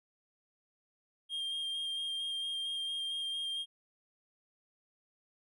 triangle tone with vibrato, 3210 Hz, G7, 40 cents sharp, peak -33 dBFS, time 1.29-3.66 s, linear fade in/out 50 ms, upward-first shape square, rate 4.4 Hz, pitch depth 11 cents each way, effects none

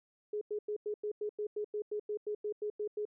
sine tone bursts, 419.5 Hz, G#4, 17 cents sharp, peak -33 dBFS, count 16, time 0.33-3.053 s, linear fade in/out 5 ms, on 83 ms, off 93 ms, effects none

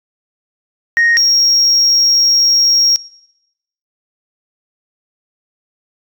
sine tone pair in turn, 1864.7 / 5588 Hz, A#6 / F8, 0 / 0 cents, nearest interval octave + perfect fifth, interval 1900 cents, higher second, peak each -6 dBFS, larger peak neither, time 0.97-1.17 / 1.17-2.96 s, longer second, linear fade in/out 0 ms, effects noise-tail reverb RT60 0.9 s tail -22 dB re dry + tanh soft clip ceiling -6 dBFS

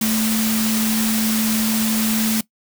sine tone in noise, 220 Hz, A3, in tune, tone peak -18 dBFS, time 0.01-2.41 s, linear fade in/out 5 ms, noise white, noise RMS -23 dBFS, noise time 0.01-2.41 s, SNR +2 dB, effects noise-tail reverb RT60 0.1 s tail -20 dB re dry

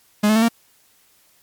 45% pulse tone with pitch steps, 209 / 216.2 / 223.7 / 231.5 Hz, G#3 / A3 / A3 / A#3, +11 / -30 / +29 / -12 cents, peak -13 dBFS, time 0.23-0.486 s, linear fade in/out 10 ms, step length 64 ms, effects white hiss -57 dBFS RMS until 1.42 s + MP3 96 kbps

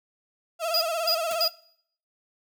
35% pulse tone with vibrato, 659.3 Hz, E5, in tune, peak -24 dBFS, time 0.59-1.5 s, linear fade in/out 50 ms, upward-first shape sine, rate 17 Hz, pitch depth 77 cents each way
square tone bursts, 4903 Hz, D#8, 26 cents flat, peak -22 dBFS, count 3, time 0.74-1.479 s, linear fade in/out 2 ms, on 73 ms, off 260 ms
white noise with exponential decay, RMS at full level -33 dBFS, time 1.31-1.42 s, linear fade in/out 1 ms, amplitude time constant 23 ms
effects noise-tail reverb RT60 0.6 s tail -20 dB re dry

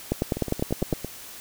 two click trains, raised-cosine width 2 ms, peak -17 / -9 dBFS, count 7 / 9, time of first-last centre 0.37-1.046 / 0.12-0.927 s, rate 8.87 / 9.91 Hz, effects white hiss -42 dBFS RMS until 1.4 s

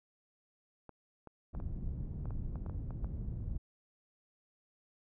clicks, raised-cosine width 1 ms, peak -35 dBFS, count 11, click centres 0.893 / 1.273 / 1.55 / 1.601 / 2.256 / 2.307 / 2.557 / 2.663 / 2.697 / 2.907 / 3.045 s
pink low-pass noise, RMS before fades -39 dBFS, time 1.53-3.58 s, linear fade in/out 10 ms, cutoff 150 Hz, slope 12 dB/octave
effects none

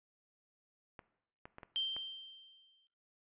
clicks, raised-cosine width 0.5 ms, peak -33 dBFS, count 5, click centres 0.992 / 1.455 / 1.584 / 1.632 / 1.965 s
sine tone with exponential decay, 3139 Hz, G7, 2 cents sharp, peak -31 dBFS, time 1.76-2.87 s, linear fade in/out 0 ms, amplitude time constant 240 ms
effects noise-tail reverb RT60 0.8 s tail -17 dB re dry + resampled to 8000 Hz

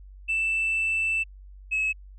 sine tone pair in turn, 2653 / 2580 Hz, E7 / E7, +10 / -38 cents, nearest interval unison, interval 48 cents, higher first, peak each -21 dBFS, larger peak neither, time 0.28-1.24 / 1.71-1.93 s, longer first, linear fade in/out 20 ms, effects tanh soft clip ceiling -20 dBFS + added 48 Hz sine -43 dBFS peak until 2.18 s

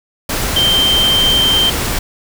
sine tone in noise, 3136 Hz, G7, in tune, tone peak -10 dBFS, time 0.56-1.7 s, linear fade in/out 5 ms, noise pink, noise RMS -18 dBFS, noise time 0.29-1.99 s, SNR +5 dB, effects none

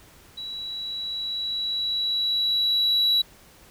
sine tone with level ramp, 3915 Hz, B7, 16 cents flat, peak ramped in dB -32 to -15 dBFS, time 0.37-3.22 s, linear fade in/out 10 ms, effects tanh soft clip ceiling -16 dBFS + pink hiss -52 dBFS RMS until 3.7 s

